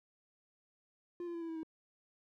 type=tone with pitch steps; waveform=triangle; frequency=349.2 / 343 / 336.9 / 330.9 / 325.1 / 319.3 Hz; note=F4 / F4 / E4 / E4 / E4 / D#4; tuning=0 / -31 / +38 / +7 / -24 / +45 cents; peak=-37 dBFS; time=1.2-1.632 s; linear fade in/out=2 ms; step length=72 ms; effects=none